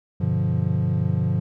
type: chord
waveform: triangle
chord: G dominant seventh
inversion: none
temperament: equal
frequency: 98 / 123.47 / 146.83 / 174.61 Hz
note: G2 / B2 / D3 / F3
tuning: 0 / 0 / 0 / 0 cents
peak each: -23 dBFS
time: 0.2-1.4 s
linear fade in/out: 10 ms
effects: none